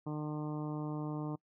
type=harmonic tone; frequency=151.1 Hz; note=D3; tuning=50 cents sharp; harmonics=1 / 2 / 3 / 4 / 5 / 6 / 7 / 8; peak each=-38 / -39 / -47 / -50 / -51 / -51 / -51 / -57 dBFS; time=0.06-1.36 s; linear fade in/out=10 ms; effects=noise-tail reverb RT60 0.1 s tail -24 dB re dry